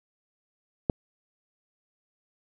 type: click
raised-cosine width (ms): 2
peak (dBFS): -9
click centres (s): 0.898
effects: none